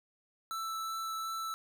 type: tone with vibrato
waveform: square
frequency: 1322 Hz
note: E6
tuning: 5 cents sharp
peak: -36 dBFS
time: 0.51-1.54 s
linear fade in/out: 0 ms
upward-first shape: triangle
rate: 2.7 Hz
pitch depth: 8 cents each way
effects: none